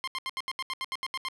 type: tone bursts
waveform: 15% pulse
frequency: 1055 Hz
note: C6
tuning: 14 cents sharp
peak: -24 dBFS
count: 12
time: 0.04-1.285 s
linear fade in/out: 0 ms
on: 35 ms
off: 75 ms
effects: low-pass 8000 Hz 12 dB/octave